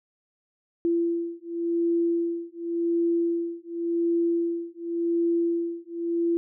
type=beating tone pair; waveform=sine; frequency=338.4 / 339.3 Hz; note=E4 / F4; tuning=+45 / -50 cents; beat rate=0.9 Hz; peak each=-26 dBFS; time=0.85-6.37 s; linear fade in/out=0 ms; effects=none